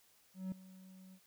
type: tone with ADSR envelope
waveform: triangle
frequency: 187.7 Hz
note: F#3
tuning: 25 cents sharp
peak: -34 dBFS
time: 0.34-1.2 s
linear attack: 180 ms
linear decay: 3 ms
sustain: -18 dB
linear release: 63 ms
effects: white hiss -69 dBFS RMS until 1.26 s